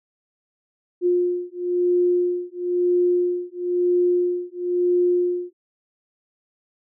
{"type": "beating tone pair", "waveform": "sine", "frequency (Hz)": [354.8, 355.8], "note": ["F4", "F4"], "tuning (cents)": [27, 32], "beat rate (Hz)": 1, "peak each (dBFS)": -21, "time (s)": [1.01, 5.53], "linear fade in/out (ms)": 50, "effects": []}